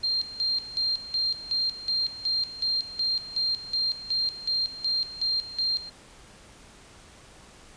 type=tone with tremolo; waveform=sine; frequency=4186 Hz; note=C8; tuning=in tune; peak=-23 dBFS; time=0.03-5.9 s; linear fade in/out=10 ms; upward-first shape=square; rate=2.7 Hz; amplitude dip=80%; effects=pink hiss -51 dBFS RMS until 7.76 s + resampled to 22050 Hz